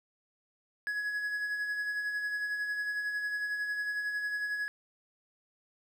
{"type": "tone with tremolo", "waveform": "triangle", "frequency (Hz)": 1679, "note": "G#6", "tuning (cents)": 18, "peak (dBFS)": -28, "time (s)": [0.87, 4.68], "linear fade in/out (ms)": 0, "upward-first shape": "sine", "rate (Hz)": 11, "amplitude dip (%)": 40, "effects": ["11-bit"]}